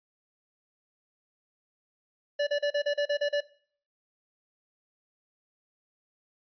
square tone bursts, 580 Hz, D5, 22 cents flat, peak -25 dBFS, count 9, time 2.39-3.407 s, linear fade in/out 10 ms, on 81 ms, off 36 ms, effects noise-tail reverb RT60 0.5 s tail -18 dB re dry + resampled to 11025 Hz

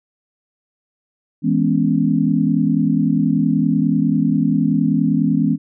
sine chord, C# minor seventh, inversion first, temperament equal with one note detuned, 163.2 / 207.7 / 246.9 / 277.2 Hz, E3 / G#3 / B3 / C#4, -17 / 0 / 0 / 0 cents, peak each -19 dBFS, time 1.42-5.58 s, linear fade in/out 50 ms, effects none

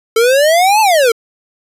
square exponential two-way sweep, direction up then down, 440 to 894 to 440 Hz, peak -8 dBFS, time 0.16-1.12 s, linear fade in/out 5 ms, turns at 0.81 s, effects resampled to 32000 Hz

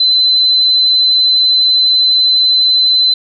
sine tone, 4044 Hz, B7, 40 cents sharp, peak -7 dBFS, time 0-3.14 s, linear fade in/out 5 ms, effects none

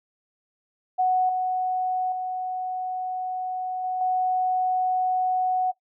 sine tone with level steps, 740 Hz, F#5, in tune, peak -18 / -22 / -26 / -24 / -20 dBFS, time 0.98-5.72 s, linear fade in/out 20 ms, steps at 1.29 / 2.12 / 3.84 / 4.01 s, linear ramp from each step 2 ms, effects noise-tail reverb RT60 0.1 s tail -18 dB re dry

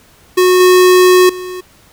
square tone with level steps, 365.5 Hz, F#4, 21 cents flat, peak -7 / -5 / -23 dBFS, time 0.37-1.61 s, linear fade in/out 10 ms, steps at 0.6 / 1.29 s, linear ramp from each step 5 ms, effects pink hiss -46 dBFS RMS until 1.92 s

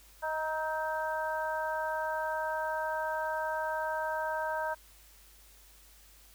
harmonic tone with a mistuned harmonic, 313.3 Hz, D#4, 12 cents sharp, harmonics 2 / 3 / 4 / 5, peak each -35 / -34 / -44 / -37 dBFS, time 0.22-4.75 s, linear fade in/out 20 ms, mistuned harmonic 4, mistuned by +34 cents, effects added 50 Hz sine -59 dBFS peak until 6.34 s + white hiss -59 dBFS RMS until 6.34 s

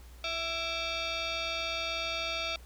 sine tone with frequency modulation, 659.3 Hz, E5, in tune, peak -31 dBFS, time 0.24-2.56 s, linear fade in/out 2 ms, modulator 996 Hz, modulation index 4, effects added 60 Hz sine -48 dBFS peak until 2.65 s + pink hiss -58 dBFS RMS until 2.65 s

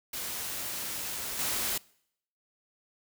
white noise with level steps, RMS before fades -36 / -31 dBFS, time 0.13-1.78 s, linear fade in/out 5 ms, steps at 1.39 s, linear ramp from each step 2 ms, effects noise-tail reverb RT60 0.7 s tail -24 dB re dry

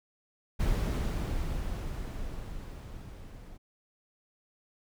brown noise with level ramp, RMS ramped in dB -27 to -47 dBFS, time 0.59-3.58 s, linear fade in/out 20 ms, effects none

